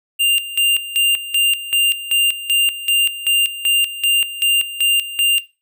square tone with tremolo, 2794 Hz, F7, in tune, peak -13 dBFS, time 0.19-5.41 s, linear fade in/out 20 ms, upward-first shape square, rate 2.6 Hz, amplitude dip 80%, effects noise-tail reverb RT60 0.3 s tail -19 dB re dry

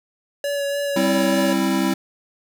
square tone with vibrato, 567 Hz, C#5, 39 cents sharp, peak -22 dBFS, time 0.44-1.53 s, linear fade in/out 2 ms, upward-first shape sine, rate 3.4 Hz, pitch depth 14 cents each way
square chord, C major, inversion second, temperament equal with one note detuned, 196 / 264.5 / 329.6 Hz, G3 / C4 / E4, 0 / +19 / 0 cents, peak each -23 / -23 / -23 dBFS, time 0.96-1.94 s, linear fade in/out 5 ms
effects none

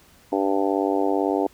harmonic tone, 98 Hz, G2, in tune, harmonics 3 / 4 / 5 / 6 / 7 / 8 / 9, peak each -24 / -25 / -27 / -31 / -28 / -30 / -31 dBFS, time 0.32-1.47 s, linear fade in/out 5 ms, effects pink hiss -54 dBFS RMS until 1.53 s

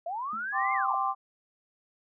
sine linear two-way sweep, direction up then down, 646 to 2141 to 646 Hz, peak -31 dBFS, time 0.06-0.95 s, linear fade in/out 5 ms, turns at 0.73 s
sine tone with exponential decay, 218 Hz, A3, 16 cents flat, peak -40 dBFS, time 0.33-0.56 s, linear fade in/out 2 ms, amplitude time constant 49 ms
sine chord, G suspended fourth, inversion none, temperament equal, 784 / 1046.5 / 1174.7 Hz, G5 / C6 / D6, 0 / 0 / 0 cents, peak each -30 dBFS, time 0.52-1.15 s, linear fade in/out 50 ms
effects none

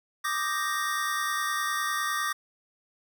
square chord, Eb major seventh, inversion third, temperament equal, 1174.7 / 1244.5 / 1568 / 1864.7 Hz, D6 / Eb6 / G6 / Bb6, 0 / 0 / 0 / 0 cents, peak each -31 / -37 / -37 / -32 dBFS, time 0.24-2.33 s, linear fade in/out 10 ms, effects none

